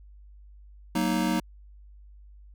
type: chord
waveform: square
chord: D# minor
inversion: first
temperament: just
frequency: 186.68 / 233.3 / 311.1 Hz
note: F#3 / A#3 / D#4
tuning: +16 / +2 / 0 cents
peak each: -29 dBFS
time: 0.95-1.4 s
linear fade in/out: 5 ms
effects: added 50 Hz sine -47 dBFS peak until 2.54 s